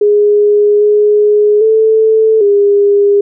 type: tone with pitch steps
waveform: sine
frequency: 414.6 / 418.1 / 440.1 / 405.3 Hz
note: G#4 / G#4 / A4 / G#4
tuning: -3 / +12 / 0 / -42 cents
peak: -5 dBFS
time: 0.01-3.21 s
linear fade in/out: 5 ms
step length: 800 ms
effects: none